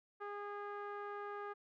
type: tone with low-pass filter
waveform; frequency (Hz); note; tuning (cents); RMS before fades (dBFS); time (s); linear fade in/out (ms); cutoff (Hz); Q
sawtooth; 409.4; G#4; -25; -45; 0.2-1.54; 20; 1400; 2.9
effects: none